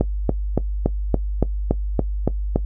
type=click train; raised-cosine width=2 ms; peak=-3 dBFS; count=10; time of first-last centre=0.01-2.56 s; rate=3.53 Hz; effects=noise-tail reverb RT60 0.1 s tail -18 dB re dry + added 50 Hz sine -21 dBFS peak until 2.65 s